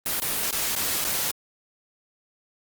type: noise with dropouts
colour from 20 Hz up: white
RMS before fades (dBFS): -26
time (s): 0.06-1.31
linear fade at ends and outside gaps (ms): 0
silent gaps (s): 0.2-0.22 / 0.509-0.527 / 0.751-0.763 / 1.042-1.049
effects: Opus 32 kbps